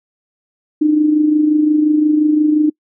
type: tone with amplitude modulation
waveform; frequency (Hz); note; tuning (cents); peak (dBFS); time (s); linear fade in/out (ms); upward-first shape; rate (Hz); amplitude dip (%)
sine; 303.4; D#4; -44; -7; 0.81-2.7; 10; sine; 25.7; 50
effects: noise-tail reverb RT60 0.1 s tail -26 dB re dry